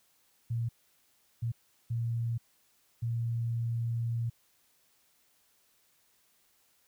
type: tone bursts at uneven times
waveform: sine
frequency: 116.54 Hz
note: A#2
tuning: in tune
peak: -29 dBFS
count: 4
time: 0.5-0.69 / 1.42-1.52 / 1.9-2.38 / 3.02-4.3 s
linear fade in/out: 10 ms
effects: white hiss -69 dBFS RMS until 6.87 s